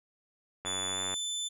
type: tone with pitch glide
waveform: 25% pulse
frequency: 3477 to 3519 Hz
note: A7 to A7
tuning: -21 to 0 cents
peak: -28 dBFS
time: 0.65-1.49 s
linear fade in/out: 20 ms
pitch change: +21 cents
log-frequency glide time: 0.92-0.98 s
type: click train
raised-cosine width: 0.5 ms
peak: -23 dBFS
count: 47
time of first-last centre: 0.65-1.14 s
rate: 93.9 Hz
effects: none